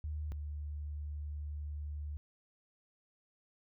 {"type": "tone pair in turn", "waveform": "sine", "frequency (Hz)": [75.8, 74.07], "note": ["D#2", "D2"], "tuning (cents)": [-45, 15], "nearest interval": "unison", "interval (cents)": 40, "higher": "first", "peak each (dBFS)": [-36, -38], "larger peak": "first", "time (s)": [[0.04, 0.32], [0.32, 2.17]], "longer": "second", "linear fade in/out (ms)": 0, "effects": []}